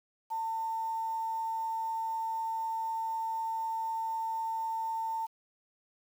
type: tone with quantisation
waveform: sine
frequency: 898 Hz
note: A5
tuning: 35 cents sharp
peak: -31 dBFS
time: 0.3-5.27 s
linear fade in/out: 20 ms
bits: 9
effects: none